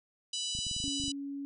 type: harmonic tone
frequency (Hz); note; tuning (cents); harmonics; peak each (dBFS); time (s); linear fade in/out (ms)
987.8; B5; 0; 3 / 4 / 5 / 6 / 7 / 8 / 9; -37 / -39 / -41 / -43 / -44 / -45 / -46; 0.33-1.12; 5
type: clicks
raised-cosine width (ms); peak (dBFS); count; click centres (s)
5; -32; 11; 0.551 / 0.589 / 0.667 / 0.713 / 0.765 / 0.802 / 0.84 / 0.88 / 1 / 1.039 / 1.081
type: tone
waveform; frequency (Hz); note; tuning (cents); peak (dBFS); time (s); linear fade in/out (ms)
sine; 280; C#4; +18; -36; 0.84-1.45; 0
effects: none